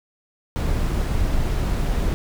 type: noise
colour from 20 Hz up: brown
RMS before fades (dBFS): -21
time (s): 0.56-2.14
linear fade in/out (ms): 0
effects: none